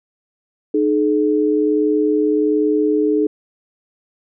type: tone pair together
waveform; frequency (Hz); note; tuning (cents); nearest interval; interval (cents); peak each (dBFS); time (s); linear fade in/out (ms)
sine; 305.1 / 426.4; D#4 / G#4; -34 / +46; tritone; 580; -16; 0.74-3.27; 5
effects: none